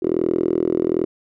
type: tone with band-pass filter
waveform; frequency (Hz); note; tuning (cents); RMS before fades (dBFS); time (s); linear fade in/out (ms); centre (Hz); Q
5% pulse; 41.2; E1; 0; -20; 0.02-1.05; 10; 360; 5.3
effects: none